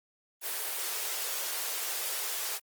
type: high-pass noise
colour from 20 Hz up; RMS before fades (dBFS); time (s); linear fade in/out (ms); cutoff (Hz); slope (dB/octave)
white; -34; 0.41-2.6; 50; 370; 48
effects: Opus 24 kbps